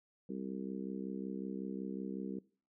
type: harmonic tone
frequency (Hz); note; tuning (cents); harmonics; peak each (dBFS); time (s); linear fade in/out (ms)
65.41; C2; 0; 3 / 4 / 5 / 6 / 7; -42 / -44 / -46 / -48 / -49; 0.29-2.39; 5
effects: noise-tail reverb RT60 0.4 s tail -21 dB re dry